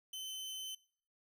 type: tone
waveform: sawtooth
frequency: 3059 Hz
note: G7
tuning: 43 cents flat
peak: -39 dBFS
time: 0.13-0.75 s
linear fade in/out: 5 ms
effects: noise-tail reverb RT60 0.6 s tail -23 dB re dry